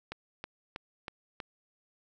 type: click train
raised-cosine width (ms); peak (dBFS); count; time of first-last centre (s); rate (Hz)
0.3; -22; 5; 0.12-1.402; 3.12
effects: none